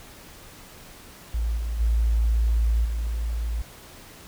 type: tone with level steps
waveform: sine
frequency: 56.4 Hz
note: A1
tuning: 44 cents sharp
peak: -22 / -25 / -18 / -24 dBFS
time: 1.34-3.62 s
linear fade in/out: 5 ms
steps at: 1.56 / 1.79 / 2.84 s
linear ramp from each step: 20 ms
effects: pink hiss -46 dBFS RMS until 4.27 s